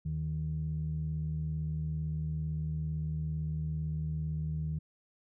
sine tone pair together, 77.78 / 155.56 Hz, D#2 / D#3, 0 / 0 cents, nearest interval octave, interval 1200 cents, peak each -36 / -32 dBFS, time 0.05-4.79 s, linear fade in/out 10 ms, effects tanh soft clip ceiling -25 dBFS

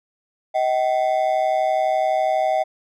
triangle ring-modulated tone, 698.5 Hz, F5, in tune, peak -12 dBFS, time 0.54-2.64 s, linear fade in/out 20 ms, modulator 66 Hz, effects none

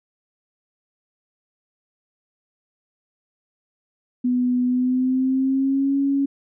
sine tone with pitch glide, 248.4 to 277.2 Hz, B3 to C#4, +10 to 0 cents, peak -17 dBFS, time 4.24-6.26 s, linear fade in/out 10 ms, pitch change +190 cents, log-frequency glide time 4.65-5.97 s, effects none

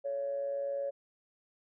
sine tone with amplitude modulation, 559 Hz, C#5, 14 cents sharp, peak -29 dBFS, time 0.04-0.91 s, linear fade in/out 20 ms, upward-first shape sine, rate 121 Hz, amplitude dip 50%, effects tanh soft clip ceiling -25 dBFS

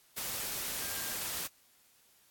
sine tone in noise, 1600 Hz, G6, 35 cents sharp, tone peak -48 dBFS, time 0.8-1.15 s, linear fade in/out 20 ms, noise white, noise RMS -37 dBFS, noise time 0.16-1.48 s, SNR -14 dB, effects white hiss -65 dBFS RMS until 2.3 s + AAC 64 kbps

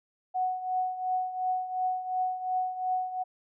sine tone with tremolo, 740 Hz, F#5, in tune, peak -24 dBFS, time 0.34-3.24 s, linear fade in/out 20 ms, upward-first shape triangle, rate 2.8 Hz, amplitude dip 75%, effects none

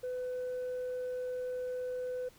sine tone, 502 Hz, B4, 28 cents sharp, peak -32 dBFS, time 0.03-2.29 s, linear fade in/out 10 ms, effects tanh soft clip ceiling -33 dBFS + pink hiss -61 dBFS RMS until 2.38 s

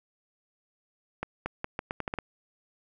accelerating click train, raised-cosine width 0.5 ms, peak -16 dBFS, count 9, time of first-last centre 1.23-2.187 s, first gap 230 ms, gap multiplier 0.8, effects none

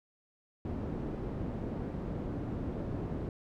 white low-pass noise, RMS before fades -37 dBFS, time 0.65-3.29 s, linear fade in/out 2 ms, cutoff 290 Hz, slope 12 dB/octave, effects none

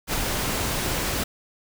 pink noise with ADSR envelope, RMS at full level -24 dBFS, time 0.07-1.24 s, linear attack 61 ms, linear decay 9 ms, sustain -2 dB, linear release 8 ms, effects none

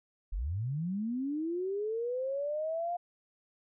sine linear sweep, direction up, 36.49 to 710 Hz, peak -31 dBFS, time 0.32-2.97 s, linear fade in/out 10 ms, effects none

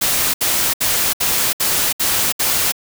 white noise bursts, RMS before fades -17 dBFS, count 7, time 0.01-2.722 s, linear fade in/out 10 ms, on 330 ms, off 67 ms, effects none

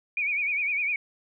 sine tone with vibrato, 2349 Hz, D7, in tune, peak -24 dBFS, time 0.17-0.96 s, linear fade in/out 2 ms, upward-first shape sine, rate 9.9 Hz, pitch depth 99 cents each way, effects none

